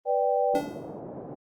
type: chord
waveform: sine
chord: G major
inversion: first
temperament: equal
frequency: 493.9 / 587.3 / 784 Hz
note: B4 / D5 / G5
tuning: 0 / 0 / 0 cents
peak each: -26 dBFS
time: 0.05-0.62 s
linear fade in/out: 50 ms
type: band-pass noise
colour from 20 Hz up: white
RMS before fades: -39 dBFS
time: 0.53-1.35 s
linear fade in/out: 10 ms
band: 120 to 630 Hz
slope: 24 dB/octave
type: tone with exponential decay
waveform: square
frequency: 288.7 Hz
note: D4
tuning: 30 cents flat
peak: -28 dBFS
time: 0.55-1 s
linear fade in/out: 0 ms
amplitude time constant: 96 ms
effects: Opus 24 kbps